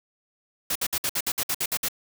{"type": "noise bursts", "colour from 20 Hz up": "white", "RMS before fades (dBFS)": -26, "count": 11, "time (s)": [0.7, 1.885], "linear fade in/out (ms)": 5, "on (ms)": 55, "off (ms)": 58, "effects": []}